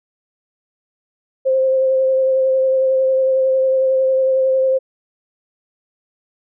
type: tone with vibrato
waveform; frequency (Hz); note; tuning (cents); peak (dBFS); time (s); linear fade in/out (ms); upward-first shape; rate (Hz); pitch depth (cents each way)
sine; 526; C5; +9; -12; 1.45-4.79; 20; sine; 11; 15
effects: none